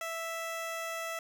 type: tone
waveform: 15% pulse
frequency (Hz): 659.3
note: E5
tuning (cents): 0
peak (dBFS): -29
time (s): 0.01-1.19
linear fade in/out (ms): 2
effects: none